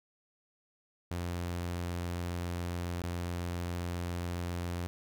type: tone with dropouts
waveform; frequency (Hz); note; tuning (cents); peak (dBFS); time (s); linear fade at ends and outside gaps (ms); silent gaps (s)
sawtooth; 87.31; F2; 0; -30; 1.11-4.87; 0; 3.018-3.038
effects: none